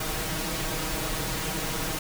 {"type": "noise with comb filter", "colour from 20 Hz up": "pink", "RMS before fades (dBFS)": -30, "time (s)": [0, 1.99], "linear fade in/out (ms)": 5, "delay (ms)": 6.3, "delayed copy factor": 0.95, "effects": []}